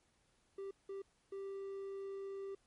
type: tone bursts at uneven times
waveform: triangle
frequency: 392 Hz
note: G4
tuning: in tune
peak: -40 dBFS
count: 3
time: 0.58-0.71 / 0.89-1.02 / 1.32-2.55 s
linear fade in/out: 5 ms
effects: pink hiss -75 dBFS RMS until 2.66 s + MP3 48 kbps